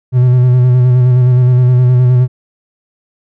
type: tone with vibrato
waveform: triangle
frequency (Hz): 125.3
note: B2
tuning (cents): +25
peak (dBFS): -3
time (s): 0.12-2.28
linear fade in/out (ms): 50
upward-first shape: square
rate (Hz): 9.6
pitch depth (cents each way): 25
effects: none